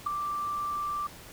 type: tone with ADSR envelope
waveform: sine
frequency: 1174.7 Hz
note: D6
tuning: in tune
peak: -21 dBFS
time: 0.06-1.07 s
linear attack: 10 ms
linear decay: 4 ms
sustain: -8 dB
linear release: 5 ms
effects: tanh soft clip ceiling -19 dBFS + pink hiss -48 dBFS RMS until 1.32 s